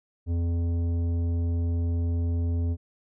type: tone with tanh clipping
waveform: sine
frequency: 85 Hz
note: F2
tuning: 46 cents flat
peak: -25 dBFS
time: 0.26-2.77 s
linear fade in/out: 50 ms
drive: 11 dB
effects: none